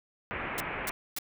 white low-pass noise, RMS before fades -36 dBFS, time 0.31-0.91 s, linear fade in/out 0 ms, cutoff 2500 Hz, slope 48 dB/octave
white noise bursts, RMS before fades -34 dBFS, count 3, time 0.58-1.186 s, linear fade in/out 0 ms, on 22 ms, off 270 ms
effects none

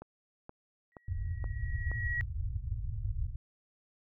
click train, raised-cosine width 1 ms, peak -31 dBFS, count 5, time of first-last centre 0.02-1.916 s, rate 2.11 Hz
sine tone with exponential growth, 1912 Hz, A#6, 43 cents sharp, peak -30 dBFS, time 0.92-2.21 s, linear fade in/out 0 ms, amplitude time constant 280 ms
white low-pass noise, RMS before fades -35 dBFS, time 1.08-3.36 s, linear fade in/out 5 ms, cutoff 110 Hz, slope 48 dB/octave
effects none

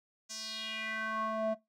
square tone with band-pass filter sweep, 220 Hz, A3, in tune, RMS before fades -36 dBFS, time 0.29-1.55 s, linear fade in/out 20 ms, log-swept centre 6400 to 580 Hz, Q 3.4, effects noise-tail reverb RT60 0.2 s tail -21 dB re dry

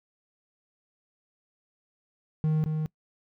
triangle tone with echo, 155.56 Hz, D#3, in tune, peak -20 dBFS, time 2.44-2.64 s, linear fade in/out 0 ms, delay 220 ms, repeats 1, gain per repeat -4 dB, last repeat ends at 2.86 s, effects noise-tail reverb RT60 0.1 s tail -23 dB re dry

